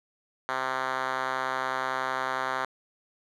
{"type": "tone with band-pass filter", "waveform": "5% pulse", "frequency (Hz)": 130.81, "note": "C3", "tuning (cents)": 0, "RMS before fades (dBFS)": -30, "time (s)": [0.49, 2.65], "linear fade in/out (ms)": 0, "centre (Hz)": 1300, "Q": 0.99, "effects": []}